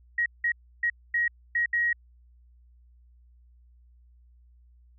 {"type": "tone bursts at uneven times", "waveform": "sine", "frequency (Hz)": 1894, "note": "A#6", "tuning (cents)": 27, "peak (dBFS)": -22, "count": 6, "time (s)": [[0.18, 0.26], [0.44, 0.52], [0.83, 0.9], [1.14, 1.28], [1.55, 1.66], [1.73, 1.93]], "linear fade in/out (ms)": 5, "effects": ["added 60 Hz sine -54 dBFS peak until 4.98 s"]}